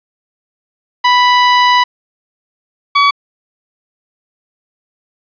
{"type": "tone pair in turn", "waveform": "sawtooth", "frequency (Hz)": [987.8, 1135.1], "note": ["B5", "C#6"], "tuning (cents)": [0, 41], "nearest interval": "major second", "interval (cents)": 241, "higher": "second", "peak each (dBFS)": -3, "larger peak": "neither", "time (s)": [[1.04, 1.84], [2.95, 3.11]], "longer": "first", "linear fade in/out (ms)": 10, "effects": ["resampled to 11025 Hz", "7-bit"]}